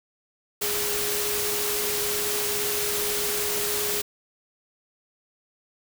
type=tone in noise; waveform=sine; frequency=415.3 Hz; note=G#4; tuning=in tune; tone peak=-31 dBFS; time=0.61-4.02 s; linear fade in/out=10 ms; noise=white; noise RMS=-27 dBFS; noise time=0.61-4.02 s; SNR=-7 dB; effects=none